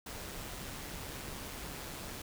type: noise with amplitude modulation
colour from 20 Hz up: pink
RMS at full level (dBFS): -42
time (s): 0.06-2.22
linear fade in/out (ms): 5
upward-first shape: sine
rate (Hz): 137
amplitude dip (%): 35
effects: none